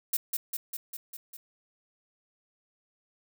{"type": "noise with echo", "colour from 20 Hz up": "violet", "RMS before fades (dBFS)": -27, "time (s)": [0.13, 0.17], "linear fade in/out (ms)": 5, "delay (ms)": 200, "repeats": 6, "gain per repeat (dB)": -3, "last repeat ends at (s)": 1.37, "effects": []}